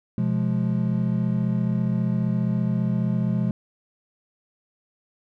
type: chord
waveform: triangle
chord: F diminished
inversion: second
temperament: just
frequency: 125.72 / 174.61 / 209.5 Hz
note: Cb3 / F3 / Ab3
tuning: +31 / 0 / +15 cents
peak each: -23 dBFS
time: 0.18-3.51 s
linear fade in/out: 2 ms
effects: none